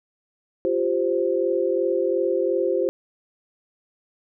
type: chord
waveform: sine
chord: F suspended second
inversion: none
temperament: equal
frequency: 349.2 / 392 / 523.3 Hz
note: F4 / G4 / C5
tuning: 0 / 0 / 0 cents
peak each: -24 / -24 / -23 dBFS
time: 0.65-2.89 s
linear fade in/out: 0 ms
effects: none